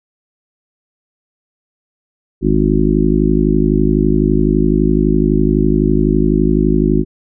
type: harmonic tone with a mistuned harmonic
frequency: 51.91 Hz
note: G#1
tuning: in tune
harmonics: 1 / 3 / 4 / 5 / 6 / 7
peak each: -17 / -17 / -17 / -17 / -17 / -17 dBFS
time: 2.41-7.05 s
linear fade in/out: 50 ms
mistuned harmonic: 1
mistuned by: +20 cents
effects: none